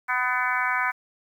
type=harmonic tone with a mistuned harmonic; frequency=250.6 Hz; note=B3; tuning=25 cents sharp; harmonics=3 / 4 / 5 / 6 / 7 / 8 / 9; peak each=-33 / -28 / -30 / -27 / -30 / -33 / -31 dBFS; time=0.08-0.92 s; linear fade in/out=20 ms; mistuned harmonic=8; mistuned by=+26 cents; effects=9-bit